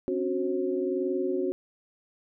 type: tone cluster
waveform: sine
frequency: 266.1 / 287.4 / 367.3 / 536 Hz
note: C4 / D4 / F#4 / C5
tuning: +29 / -37 / -13 / +42 cents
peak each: -33 / -35 / -27 / -35 dBFS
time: 0.08-1.52 s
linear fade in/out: 0 ms
effects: none